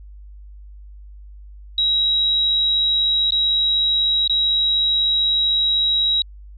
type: tone with dropouts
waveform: sine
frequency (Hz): 3849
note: B7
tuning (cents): -45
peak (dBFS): -15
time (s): 1.78-6.22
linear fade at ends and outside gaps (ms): 2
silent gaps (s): 3.307-3.321 / 4.277-4.296
effects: added 50 Hz sine -37 dBFS peak until 6.57 s